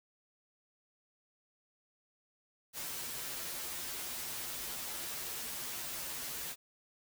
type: noise with comb filter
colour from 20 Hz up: white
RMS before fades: -41 dBFS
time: 2.73-6.56 s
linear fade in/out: 50 ms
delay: 10 ms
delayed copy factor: -0.8
effects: none